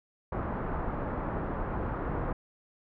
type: low-pass noise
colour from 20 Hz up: pink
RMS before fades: -33 dBFS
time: 0.32-2.33 s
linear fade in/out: 5 ms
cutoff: 1400 Hz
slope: 24 dB/octave
effects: none